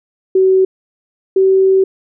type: tone pair in turn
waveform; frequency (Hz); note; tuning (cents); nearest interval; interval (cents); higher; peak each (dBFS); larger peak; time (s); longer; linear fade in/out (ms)
sine; 378.2 / 382.4; F#4 / G4; +38 / -43; unison; 19; second; -7 / -7; neither; 0.35-0.65 / 1.36-1.84; second; 5
effects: none